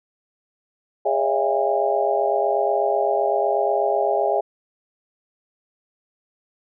sine tone cluster, 410.1 / 555 / 636 / 684 / 813 Hz, G#4 / C#5 / D#5 / F5 / G#5, -22 / +2 / +38 / -36 / -37 cents, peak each -24 dBFS, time 1.05-4.41 s, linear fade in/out 10 ms, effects none

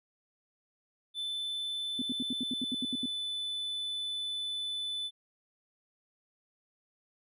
triangle tone with pitch glide, 3520 to 3500 Hz, A7 to A7, 0 to -10 cents, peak -32 dBFS, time 1.14-5.11 s, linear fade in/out 50 ms, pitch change -10 cents, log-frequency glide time 2.43-2.89 s
sine tone bursts, 251.1 Hz, B3, 29 cents sharp, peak -31 dBFS, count 11, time 1.99-3.058 s, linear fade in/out 2 ms, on 28 ms, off 76 ms
effects none

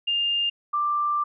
sine tone pair in turn, 2809 / 1181 Hz, F7 / D6, +9 / +9 cents, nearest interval octave + minor third, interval 1500 cents, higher first, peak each -21 dBFS, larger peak neither, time 0.07-0.5 / 0.73-1.24 s, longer second, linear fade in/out 10 ms, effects none

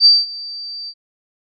sine tone with ADSR envelope, 4651 Hz, D8, 18 cents flat, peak -4 dBFS, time 0-0.94 s, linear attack 55 ms, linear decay 200 ms, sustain -22 dB, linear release 57 ms, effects none

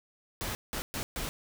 pink noise bursts at uneven times, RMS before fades -35 dBFS, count 4, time 0.41-0.55 / 0.73-0.82 / 0.94-1.03 / 1.16-1.29 s, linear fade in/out 0 ms, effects none

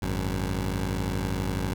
15% pulse tone pair together, 52.9 / 93.5 Hz, G#1 / F#2, +33 / +19 cents, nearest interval minor seventh, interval 986 cents, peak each -23 dBFS, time 0.02-1.74 s, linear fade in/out 5 ms, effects none

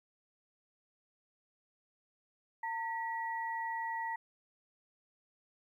sine tone pair together, 908.6 / 1930 Hz, A#5 / B6, -45 / -40 cents, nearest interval octave + minor second, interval 1305 cents, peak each -36 / -40 dBFS, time 2.63-4.16 s, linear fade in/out 5 ms, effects 12-bit

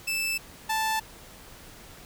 sawtooth tone pair in turn, 2637 / 880 Hz, E7 / A5, 0 / 0 cents, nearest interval octave + perfect fifth, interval 1900 cents, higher first, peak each -23 / -21 dBFS, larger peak second, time 0.07-0.38 / 0.69-1 s, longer neither, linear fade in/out 10 ms, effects pink hiss -48 dBFS RMS until 2.05 s

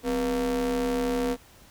square ring-modulated tone, 111.2 Hz, A2, 19 cents sharp, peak -22 dBFS, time 0.03-1.37 s, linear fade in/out 50 ms, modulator 370 Hz, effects pink hiss -54 dBFS RMS until 1.7 s

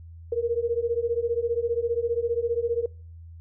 sine beating tone pair, 461.5 / 476.5 Hz, A#4 / A#4, -17 / +38 cents, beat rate 15 Hz, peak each -26 dBFS, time 0.32-2.86 s, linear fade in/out 5 ms, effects noise-tail reverb RT60 0.4 s tail -24 dB re dry + added 83 Hz sine -41 dBFS peak until 3.4 s

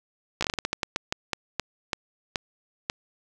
slowing click train, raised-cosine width 0.2 ms, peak -8 dBFS, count 17, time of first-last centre 0.41-2.899 s, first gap 15 ms, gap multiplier 1.27, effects none

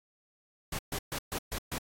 pink noise bursts, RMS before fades -35 dBFS, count 6, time 0.72-1.784 s, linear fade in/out 5 ms, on 69 ms, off 130 ms, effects AAC 48 kbps

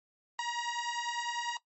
sawtooth beating tone pair, 946 / 956 Hz, A#5 / A#5, +25 / +43 cents, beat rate 10 Hz, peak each -32 / -32 dBFS, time 0.39-1.57 s, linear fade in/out 2 ms, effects noise-tail reverb RT60 0.1 s tail -18 dB re dry + MP3 32 kbps

